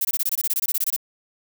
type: noise bursts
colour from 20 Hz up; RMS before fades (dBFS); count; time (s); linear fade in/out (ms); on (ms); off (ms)
violet; -22; 16; 0.01-0.964; 5; 39; 22
effects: none